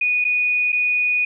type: tone with dropouts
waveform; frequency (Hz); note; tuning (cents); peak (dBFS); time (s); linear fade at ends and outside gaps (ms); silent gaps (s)
sine; 2470; D#7; -13; -16; 0.01-1.25; 5; 0.243-0.249 / 0.721-0.727
effects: none